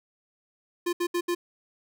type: tone bursts at uneven times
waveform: square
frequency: 349.2 Hz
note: F4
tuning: in tune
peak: -25 dBFS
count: 4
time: 0.86-0.93 / 1-1.07 / 1.14-1.21 / 1.28-1.35 s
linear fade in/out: 10 ms
effects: none